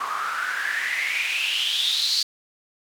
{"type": "noise with band-pass filter sweep", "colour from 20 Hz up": "white", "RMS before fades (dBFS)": -25, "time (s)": [0, 2.23], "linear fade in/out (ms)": 5, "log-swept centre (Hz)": [1100, 4500], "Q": 8.2, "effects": []}